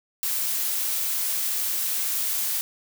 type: noise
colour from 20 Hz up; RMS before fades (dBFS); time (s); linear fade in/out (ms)
blue; -26; 0.23-2.61; 0
effects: none